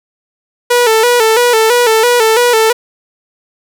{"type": "tone with vibrato", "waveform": "sawtooth", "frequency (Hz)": 463.9, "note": "A#4", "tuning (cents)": -8, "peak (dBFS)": -3, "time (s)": [0.7, 2.73], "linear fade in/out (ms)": 10, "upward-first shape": "square", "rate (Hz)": 3, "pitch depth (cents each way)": 80, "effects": []}